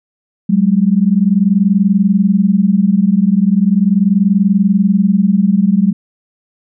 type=tone pair together; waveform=sine; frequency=187.32 / 207.7 Hz; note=F#3 / G#3; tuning=+22 / 0 cents; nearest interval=major second; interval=178 cents; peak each=-11 dBFS; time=0.49-5.93 s; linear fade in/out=10 ms; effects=none